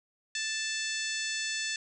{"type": "harmonic tone", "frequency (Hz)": 880, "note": "A5", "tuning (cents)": 0, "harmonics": [2, 3, 4, 5, 6, 7, 8, 9], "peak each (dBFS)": [-36, -38, -39, -40, -41, -41, -42, -43], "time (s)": [0.35, 1.76], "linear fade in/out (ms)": 2, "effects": []}